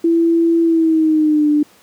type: tone with pitch glide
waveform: sine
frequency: 333.6 to 297.2 Hz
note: E4 to D4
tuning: +21 to +21 cents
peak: -10 dBFS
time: 0.04-1.63 s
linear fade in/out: 5 ms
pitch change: -200 cents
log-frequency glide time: 0.62-1.49 s
effects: pink hiss -49 dBFS RMS until 1.82 s + high-pass 150 Hz 12 dB/octave